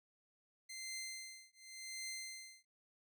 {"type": "tone with tremolo", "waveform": "15% pulse", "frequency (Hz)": 2080, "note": "C7", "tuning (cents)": -11, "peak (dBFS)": -36, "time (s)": [0.69, 2.65], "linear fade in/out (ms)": 10, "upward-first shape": "triangle", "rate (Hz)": 0.9, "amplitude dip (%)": 100, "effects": []}